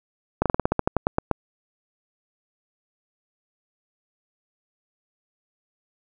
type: slowing click train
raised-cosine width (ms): 1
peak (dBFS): -5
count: 13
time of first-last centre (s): 0.42-1.313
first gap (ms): 37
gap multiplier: 1.12
effects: none